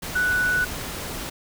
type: tone in noise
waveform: sine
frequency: 1481 Hz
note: F#6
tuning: 1 cent sharp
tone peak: -19 dBFS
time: 0.15-0.65 s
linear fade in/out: 10 ms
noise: pink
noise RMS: -32 dBFS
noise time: 0.02-1.3 s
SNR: +10 dB
effects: none